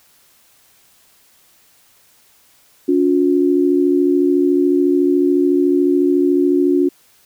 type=tone pair together; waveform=sine; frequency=284.1 / 358 Hz; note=C#4 / F4; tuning=+43 / +43 cents; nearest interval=major third; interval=400 cents; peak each=-14 dBFS; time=2.88-6.89 s; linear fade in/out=10 ms; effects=white hiss -53 dBFS RMS until 7.25 s